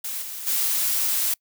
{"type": "noise with level steps", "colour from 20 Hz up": "blue", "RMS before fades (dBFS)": [-30, -34, -23], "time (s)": [0.04, 1.34], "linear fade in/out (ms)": 5, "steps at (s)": [0.21, 0.46], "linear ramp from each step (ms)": 20, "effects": ["noise-tail reverb RT60 0.1 s tail -26 dB re dry"]}